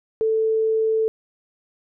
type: tone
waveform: sine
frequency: 441.9 Hz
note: A4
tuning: 7 cents sharp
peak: -17 dBFS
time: 0.21-1.08 s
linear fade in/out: 0 ms
effects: none